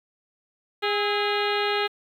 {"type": "harmonic tone with a mistuned harmonic", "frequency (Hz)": 410.4, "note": "G#4", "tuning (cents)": -21, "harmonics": [1, 2, 3, 4, 5, 6, 7, 8, 9, 10], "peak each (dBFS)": [-26, -29, -31, -32, -33, -34, -34, -35, -36, -36], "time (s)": [0.82, 1.88], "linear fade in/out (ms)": 20, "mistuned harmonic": 3, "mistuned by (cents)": 74, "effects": ["9-bit"]}